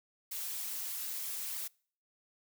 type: noise with flanger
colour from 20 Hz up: blue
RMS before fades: -39 dBFS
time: 0.31-1.68 s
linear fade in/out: 10 ms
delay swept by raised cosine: 0.88 to 6.58 ms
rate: 3.2 Hz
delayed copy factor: +0.5
effects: noise-tail reverb RT60 0.5 s tail -26 dB re dry